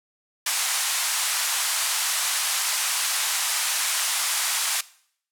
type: band-pass noise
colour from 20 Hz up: white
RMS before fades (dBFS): -25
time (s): 0.46-4.81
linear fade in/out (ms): 5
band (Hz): 810 to 11000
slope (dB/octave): 24
effects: noise-tail reverb RT60 0.6 s tail -19 dB re dry